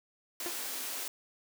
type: high-pass noise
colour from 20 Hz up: white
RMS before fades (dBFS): -38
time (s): 0.4-1.08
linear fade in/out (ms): 2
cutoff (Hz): 230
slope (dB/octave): 96
type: tone with exponential decay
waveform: sawtooth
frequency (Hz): 347.7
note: F4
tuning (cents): -8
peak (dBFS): -29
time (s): 0.46-0.56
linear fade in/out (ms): 1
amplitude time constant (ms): 21
effects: none